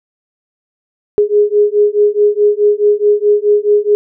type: beating tone pair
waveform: sine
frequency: 413.1 / 417.8 Hz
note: G#4 / G#4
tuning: -9 / +10 cents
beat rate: 4.7 Hz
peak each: -11 dBFS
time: 1.18-3.95 s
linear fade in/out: 0 ms
effects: none